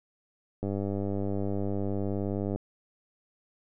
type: click train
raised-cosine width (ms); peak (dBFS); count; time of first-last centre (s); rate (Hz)
2; -19; 193; 0.63-2.56; 99.5
effects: none